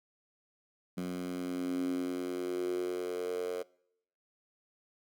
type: tone with high-pass filter sweep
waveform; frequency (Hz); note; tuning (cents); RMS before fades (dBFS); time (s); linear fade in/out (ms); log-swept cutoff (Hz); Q
10% pulse; 90; F#2; -47; -35; 0.97-3.63; 10; 200 to 490; 6.7
effects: noise-tail reverb RT60 0.7 s tail -23 dB re dry